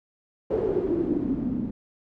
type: noise with low-pass filter sweep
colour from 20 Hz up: white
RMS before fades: -26 dBFS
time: 0.5-1.71 s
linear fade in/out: 10 ms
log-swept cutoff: 450 to 220 Hz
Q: 8.2
effects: none